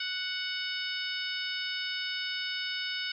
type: harmonic tone with a mistuned harmonic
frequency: 740 Hz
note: F#5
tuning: in tune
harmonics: 2 / 3 / 4 / 5 / 6 / 7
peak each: -38 / -39 / -37 / -39 / -43 / -40 dBFS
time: 0-3.12 s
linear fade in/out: 5 ms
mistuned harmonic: 6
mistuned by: +28 cents
effects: none